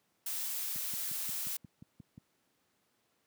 blue noise, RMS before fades -37 dBFS, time 0.26-1.57 s, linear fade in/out 5 ms
click train, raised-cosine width 5 ms, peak -33 dBFS, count 9, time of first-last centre 0.76-2.178 s, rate 5.64 Hz
effects pink hiss -75 dBFS RMS until 3.26 s + high-pass 150 Hz 12 dB/octave

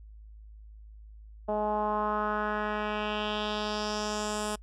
10% pulse tone with low-pass filter sweep, 211 Hz, G#3, 28 cents sharp, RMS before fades -31 dBFS, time 1.48-4.56 s, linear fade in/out 10 ms, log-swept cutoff 700 to 9300 Hz, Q 2.8, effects noise-tail reverb RT60 0.1 s tail -26 dB re dry + added 53 Hz sine -46 dBFS peak until 4.62 s

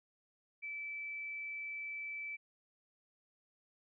sine tone, 2315 Hz, D7, 25 cents flat, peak -40 dBFS, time 0.62-2.37 s, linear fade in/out 20 ms, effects none

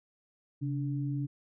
sine tone pair together, 136.76 / 290 Hz, C#3 / D4, -23 / -22 cents, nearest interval octave + minor second, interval 1301 cents, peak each -31 / -36 dBFS, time 0.61-1.27 s, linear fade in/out 20 ms, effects none

